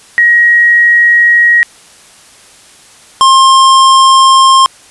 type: tone pair in turn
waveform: sine / square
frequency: 1894 / 1063 Hz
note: A#6 / C6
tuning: +27 / +27 cents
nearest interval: minor seventh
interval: 1000 cents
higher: first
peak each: -3 dBFS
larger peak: neither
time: 0.18-1.63 / 3.21-4.66 s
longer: neither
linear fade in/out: 0 ms
effects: white hiss -39 dBFS RMS until 4.9 s + resampled to 24000 Hz